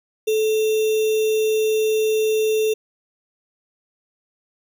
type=tone with sample-and-hold; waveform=sine; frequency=435.3 Hz; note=A4; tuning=19 cents flat; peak=-16 dBFS; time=0.27-2.74 s; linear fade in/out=10 ms; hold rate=3150 Hz; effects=none